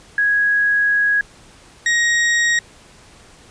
sine / 40% pulse tone pair in turn, 1660 / 1881.5 Hz, G#6 / A#6, -1 / +16 cents, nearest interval major second, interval 217 cents, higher second, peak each -13 dBFS, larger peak neither, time 0.18-1.21 / 1.86-2.59 s, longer first, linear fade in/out 2 ms, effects pink hiss -46 dBFS RMS until 3.5 s + resampled to 22050 Hz

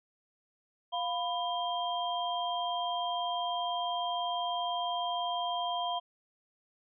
sine tone cluster, 701 / 995 / 3193 Hz, F5 / B5 / G7, +6 / +13 / +31 cents, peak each -33 / -35 / -37 dBFS, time 0.92-6 s, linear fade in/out 20 ms, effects none

